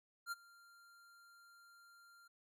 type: tone with ADSR envelope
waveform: square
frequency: 1390 Hz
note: F6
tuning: 9 cents flat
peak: -39 dBFS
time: 0.26-2.28 s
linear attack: 58 ms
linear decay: 26 ms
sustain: -23 dB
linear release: 9 ms
effects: none